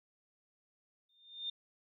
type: tone with exponential growth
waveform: sine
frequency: 3623 Hz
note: A7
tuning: 50 cents sharp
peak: -34 dBFS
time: 1.09-1.5 s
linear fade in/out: 5 ms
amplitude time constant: 88 ms
effects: none